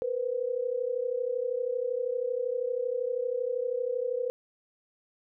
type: tone pair together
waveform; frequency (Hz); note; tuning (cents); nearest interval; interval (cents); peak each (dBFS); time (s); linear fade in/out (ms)
sine; 475.3 / 508; A#4 / B4; +34 / +49; minor second; 115; -31 / -30; 0.02-4.3; 0
effects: none